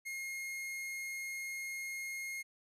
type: tone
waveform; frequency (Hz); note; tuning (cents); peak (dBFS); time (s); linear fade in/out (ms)
45% pulse; 2143; C7; +41; -39; 0.05-2.43; 20
effects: resampled to 32000 Hz